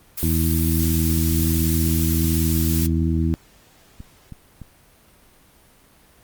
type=noise; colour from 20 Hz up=blue; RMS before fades=-27 dBFS; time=0.17-2.87 s; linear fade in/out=10 ms
type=harmonic tone; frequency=81.4 Hz; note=E2; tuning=21 cents flat; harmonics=1 / 2 / 3 / 4; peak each=-20 / -23 / -25 / -26 dBFS; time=0.23-3.34 s; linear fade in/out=0 ms
type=clicks; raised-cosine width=5 ms; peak=-23 dBFS; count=9; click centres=1.323 / 1.405 / 1.58 / 1.747 / 2.246 / 3.019 / 4.004 / 4.323 / 4.617 s
effects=pink hiss -53 dBFS RMS until 6.23 s + Opus 32 kbps